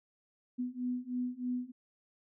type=beating tone pair; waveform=sine; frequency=246.9 / 250.1 Hz; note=B3 / B3; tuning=0 / +22 cents; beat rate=3.2 Hz; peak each=-37 / -36 dBFS; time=0.58-1.72 s; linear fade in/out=20 ms; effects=none